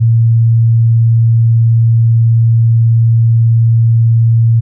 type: tone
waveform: sine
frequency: 114.8 Hz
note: A#2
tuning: 26 cents flat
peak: -5 dBFS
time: 0-4.61 s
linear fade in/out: 20 ms
effects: none